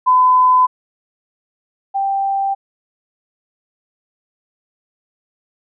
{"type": "tone pair in turn", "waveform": "sine", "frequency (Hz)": [1011, 785.6], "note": ["B5", "G5"], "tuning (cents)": [40, 4], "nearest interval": "major third", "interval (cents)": 436, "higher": "first", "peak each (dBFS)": [-8, -15], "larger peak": "first", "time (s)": [[0.06, 0.67], [1.94, 2.55]], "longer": "neither", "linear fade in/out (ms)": 20, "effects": []}